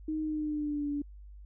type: tone with pitch glide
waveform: sine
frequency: 311.1 to 288.6 Hz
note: D#4 to D4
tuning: 0 to -30 cents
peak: -30 dBFS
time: 0.08-1.02 s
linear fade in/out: 5 ms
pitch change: -130 cents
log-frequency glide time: 0.21-0.9 s
effects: added 50 Hz sine -46 dBFS peak until 1.45 s